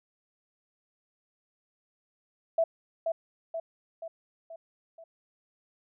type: tone with echo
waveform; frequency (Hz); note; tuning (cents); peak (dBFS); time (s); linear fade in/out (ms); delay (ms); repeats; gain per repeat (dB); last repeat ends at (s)
sine; 659; E5; -1; -21; 2.58-2.64; 5; 480; 5; -5; 5.04
effects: none